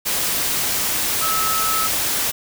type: tone in noise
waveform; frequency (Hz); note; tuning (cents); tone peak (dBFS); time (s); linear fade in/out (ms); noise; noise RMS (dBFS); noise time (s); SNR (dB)
sine; 1298; E6; -27; -21; 1.21-1.88; 20; white; -21; 0.05-2.32; -3
effects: none